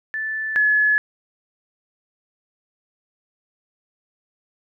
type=tone pair in turn; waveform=sine; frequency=1754 / 1706 Hz; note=A6 / G#6; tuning=-6 / +46 cents; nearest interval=unison; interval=48 cents; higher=first; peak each=-23 / -14 dBFS; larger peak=second; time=0.14-0.56 / 0.56-0.98 s; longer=neither; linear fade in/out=0 ms; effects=none